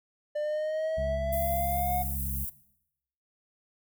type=linear sweep; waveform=triangle; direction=up; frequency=594 to 725 Hz; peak=-26 dBFS; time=0.35-2.03 s; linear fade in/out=10 ms
type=harmonic tone; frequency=68.5 Hz; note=C#2; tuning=20 cents flat; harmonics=1 / 2 / 3; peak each=-33 / -39 / -43 dBFS; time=0.97-2.45 s; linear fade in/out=10 ms
type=high-pass noise; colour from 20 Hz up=white; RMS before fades=-36 dBFS; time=1.32-2.5 s; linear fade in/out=10 ms; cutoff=11000 Hz; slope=24 dB/octave
effects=noise-tail reverb RT60 0.8 s tail -18 dB re dry